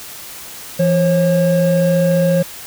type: tone pair together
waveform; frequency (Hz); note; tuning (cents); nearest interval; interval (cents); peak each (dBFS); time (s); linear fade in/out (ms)
triangle; 169.1 / 541.7; E3 / C#5; +44 / -40; octave + minor sixth; 2016; -12; 0.79-2.43; 10
effects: white hiss -33 dBFS RMS until 2.66 s